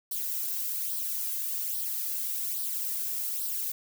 violet noise with flanger, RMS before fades -32 dBFS, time 0.11-3.72 s, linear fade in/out 5 ms, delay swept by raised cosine 0.21 to 1.91 ms, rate 1.2 Hz, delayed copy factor +0.55, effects none

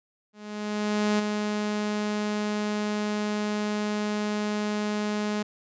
sawtooth tone with ADSR envelope, 209.7 Hz, G#3, 17 cents sharp, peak -17 dBFS, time 0.33-5.43 s, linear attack 860 ms, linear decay 13 ms, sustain -5 dB, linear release 10 ms, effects resampled to 16000 Hz

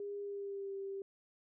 sine tone with pitch glide, 405.5 to 391.9 Hz, G#4 to G4, -41 to 0 cents, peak -39 dBFS, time 0-1.02 s, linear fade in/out 2 ms, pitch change -59 cents, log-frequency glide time 0.2-0.75 s, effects none

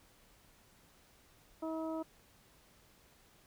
harmonic tone, 320.5 Hz, E4, 49 cents flat, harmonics 1 / 2 / 3 / 4, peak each -38 / -41 / -47 / -50 dBFS, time 1.62-2.03 s, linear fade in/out 10 ms, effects pink hiss -65 dBFS RMS until 3.46 s

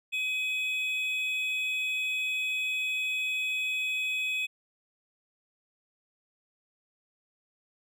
triangle tone pair together, 2531 / 3418 Hz, D#7 / G#7, +29 / +49 cents, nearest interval perfect fourth, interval 520 cents, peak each -27 / -35 dBFS, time 0.12-4.47 s, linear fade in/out 20 ms, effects none

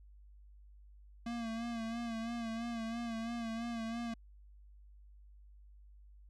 square tone with vibrato, 230.4 Hz, A#3, 20 cents flat, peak -38 dBFS, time 1.26-4.14 s, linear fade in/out 5 ms, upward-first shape sine, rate 3 Hz, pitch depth 48 cents each way, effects added 50 Hz sine -55 dBFS peak until 6.29 s + low-pass 6000 Hz 12 dB/octave

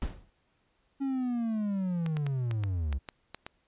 brown noise with exponential decay, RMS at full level -27 dBFS, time 0.02-0.3 s, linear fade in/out 0 ms, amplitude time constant 59 ms
triangle linear sweep, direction down, 277.2 to 63.9 Hz, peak -26 dBFS, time 1-2.99 s, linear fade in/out 20 ms
clicks, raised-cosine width 0.3 ms, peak -23 dBFS, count 9, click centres 2.063 / 2.169 / 2.266 / 2.512 / 2.637 / 2.927 / 3.088 / 3.346 / 3.465 s
effects pink hiss -72 dBFS RMS until 3.67 s + resampled to 8000 Hz

